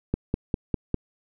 click train, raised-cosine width 3 ms, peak -10 dBFS, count 5, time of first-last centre 0.14-0.943 s, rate 4.98 Hz, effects none

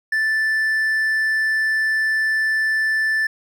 triangle tone, 1760 Hz, A6, in tune, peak -15 dBFS, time 0.12-3.27 s, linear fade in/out 5 ms, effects none

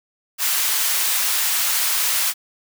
white high-pass noise, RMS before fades -20 dBFS, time 0.38-2.34 s, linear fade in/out 50 ms, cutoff 1000 Hz, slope 12 dB/octave, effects none

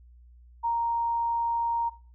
sine tone, 932.3 Hz, A#5, in tune, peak -24 dBFS, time 0.63-1.9 s, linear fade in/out 20 ms, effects noise-tail reverb RT60 0.4 s tail -18 dB re dry + added 60 Hz sine -50 dBFS peak until 2.14 s

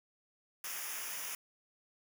white noise with comb filter, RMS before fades -41 dBFS, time 0.64-1.35 s, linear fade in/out 2 ms, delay 0.24 ms, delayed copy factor -0.8, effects none

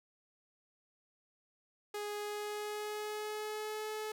sawtooth tone with pitch glide, 415.3 to 430.2 Hz, G#4 to A4, 0 to -39 cents, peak -34 dBFS, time 1.94-4.12 s, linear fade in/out 5 ms, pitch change +61 cents, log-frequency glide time 2.17-3.9 s, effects none

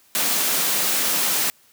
white high-pass noise, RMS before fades -21 dBFS, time 0.15-1.5 s, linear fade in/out 0 ms, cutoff 150 Hz, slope 96 dB/octave, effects white hiss -56 dBFS RMS until 1.72 s + high-pass 60 Hz 12 dB/octave

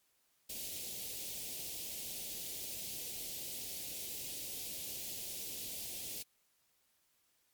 white band-stop noise, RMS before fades -43 dBFS, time 0.49-6.23 s, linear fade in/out 10 ms, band 640 to 2600 Hz, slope 24 dB/octave, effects white hiss -75 dBFS RMS until 7.53 s + MP3 96 kbps

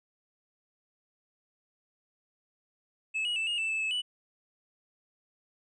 triangle tone with pitch steps, 2602 / 2902 / 2646 / 2856 / 2649 / 2623 / 2601 / 2962 Hz, E7 / F#7 / E7 / F7 / E7 / E7 / E7 / F#7, -23 / -34 / +6 / +38 / +8 / -9 / -24 / +1 cents, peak -27 dBFS, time 3.14-4.02 s, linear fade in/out 20 ms, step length 110 ms, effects resampled to 22050 Hz

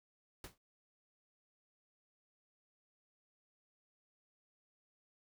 pink noise with exponential decay, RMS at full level -45 dBFS, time 0.44-0.58 s, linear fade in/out 2 ms, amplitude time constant 29 ms, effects none

